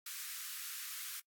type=high-pass noise; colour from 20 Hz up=white; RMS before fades=-44 dBFS; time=0.06-1.2 s; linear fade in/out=5 ms; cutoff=1200 Hz; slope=48 dB/octave; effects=noise-tail reverb RT60 0.1 s tail -23 dB re dry + AAC 64 kbps